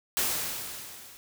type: noise with level ramp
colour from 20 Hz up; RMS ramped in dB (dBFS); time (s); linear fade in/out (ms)
white; -26 to -50; 0.17-1.17; 0
effects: none